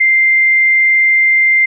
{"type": "tone", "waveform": "sine", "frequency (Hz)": 2093, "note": "C7", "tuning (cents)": 0, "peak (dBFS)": -7, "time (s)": [0, 1.66], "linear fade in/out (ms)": 10, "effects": []}